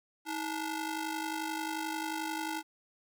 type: ring-modulated tone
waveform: sawtooth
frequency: 587.3 Hz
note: D5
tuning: in tune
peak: -27 dBFS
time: 0.25-2.63 s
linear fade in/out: 50 ms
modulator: 268 Hz
effects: none